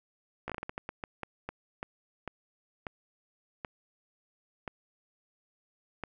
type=slowing click train; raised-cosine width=0.5 ms; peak=-21 dBFS; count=18; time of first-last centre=0.48-6.037 s; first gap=16 ms; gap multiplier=1.32; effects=none